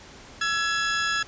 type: tone pair together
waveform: sawtooth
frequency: 1334.8 / 1683 Hz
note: E6 / G#6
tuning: +21 / +23 cents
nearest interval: major third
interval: 402 cents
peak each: -24 / -21 dBFS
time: 0.41-1.23 s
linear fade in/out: 5 ms
effects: pink hiss -46 dBFS RMS until 1.27 s + resampled to 16000 Hz